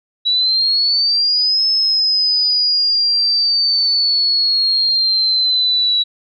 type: exponential two-way sweep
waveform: sine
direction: up then down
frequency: 3901 to 5220 to 3901 Hz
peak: -12 dBFS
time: 0.25-6.04 s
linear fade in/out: 20 ms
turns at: 1.67 s
effects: none